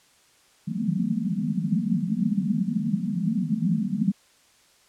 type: band-pass noise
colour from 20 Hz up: pink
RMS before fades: -25 dBFS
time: 0.67-4.12 s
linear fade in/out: 10 ms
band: 160 to 240 Hz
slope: 96 dB/octave
effects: white hiss -59 dBFS RMS until 4.88 s + low-pass 9000 Hz 12 dB/octave